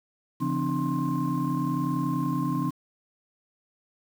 sine tone cluster, 140.5 / 171.1 / 258.1 / 299 / 1057 Hz, C#3 / F3 / C4 / D4 / C6, +24 / -35 / -23 / +31 / +17 cents, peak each -30 / -30 / -29 / -30 / -32 dBFS, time 0.4-2.71 s, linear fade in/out 20 ms, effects tanh soft clip ceiling -16 dBFS + 8-bit

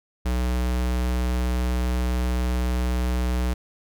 square tone, 61.74 Hz, B1, in tune, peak -22 dBFS, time 0.25-3.54 s, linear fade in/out 10 ms, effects none

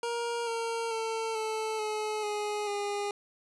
25% pulse tone with pitch steps, 470.4 / 459.4 / 448.6 / 438.1 / 427.9 / 417.9 / 408.1 Hz, A#4 / A#4 / A4 / A4 / A4 / G#4 / G#4, +16 / -25 / +34 / -7 / -48 / +11 / -30 cents, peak -27 dBFS, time 0.03-3.11 s, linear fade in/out 2 ms, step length 440 ms, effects resampled to 24000 Hz + 10-bit

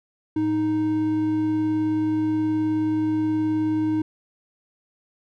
triangle tone pair together, 109.99 / 311.1 Hz, A2 / D#4, 0 / 0 cents, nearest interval octave + tritone, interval 1800 cents, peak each -30 / -18 dBFS, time 0.36-4.02 s, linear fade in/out 5 ms, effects none

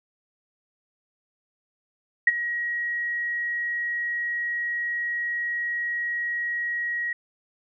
sine tone with ADSR envelope, 1900 Hz, A#6, 33 cents sharp, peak -11 dBFS, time 2.27-7.13 s, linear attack 5 ms, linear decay 30 ms, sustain -14 dB, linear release 4 ms, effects none

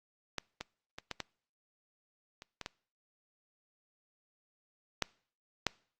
clicks, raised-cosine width 0.2 ms, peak -17 / -20 / -24 / -19 / -18 / -30 / -23 / -21 / -11 / -10 dBFS, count 10, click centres 0.383 / 0.61 / 0.985 / 1.113 / 1.203 / 2.421 / 2.613 / 2.661 / 5.023 / 5.667 s, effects noise-tail reverb RT60 0.5 s tail -24 dB re dry + Opus 48 kbps

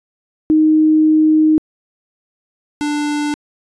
sine / square tone pair in turn, 311.1 / 295.2 Hz, D#4 / D4, 0 / +9 cents, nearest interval minor second, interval 91 cents, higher first, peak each -8 / -17 dBFS, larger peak first, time 0.5-1.58 / 2.81-3.34 s, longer first, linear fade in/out 0 ms, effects resampled to 22050 Hz

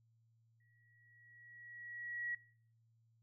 sine tone with exponential growth, 1918 Hz, A#6, 49 cents sharp, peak -36 dBFS, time 0.6-2.35 s, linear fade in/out 5 ms, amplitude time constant 380 ms, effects noise-tail reverb RT60 0.6 s tail -23 dB re dry + added 114 Hz sine -70 dBFS peak until 3.22 s

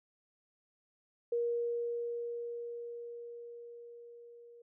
sine tone with level ramp, 472.9 Hz, A#4, 25 cents sharp, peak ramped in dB -29 to -53 dBFS, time 1.32-4.62 s, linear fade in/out 5 ms, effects none

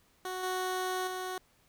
15% pulse tone with level steps, 370 Hz, F#4, in tune, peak -29 / -25 / -29 dBFS, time 0.25-1.38 s, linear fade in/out 2 ms, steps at 0.43 / 1.07 s, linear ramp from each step 5 ms, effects pink hiss -67 dBFS RMS until 1.68 s

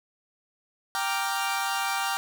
sawtooth chord, G minor seventh, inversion none, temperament equal, 784 / 932.3 / 1174.7 / 1396.9 Hz, G5 / Bb5 / D6 / F6, 0 / 0 / 0 / 0 cents, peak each -26 / -29 / -29 / -29 dBFS, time 0.95-2.17 s, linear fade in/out 0 ms, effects none

